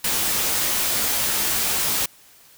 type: noise with comb filter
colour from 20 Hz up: white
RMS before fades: -22 dBFS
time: 0.04-2.06 s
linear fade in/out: 5 ms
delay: 16 ms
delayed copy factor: -0.5
effects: white hiss -51 dBFS RMS until 2.57 s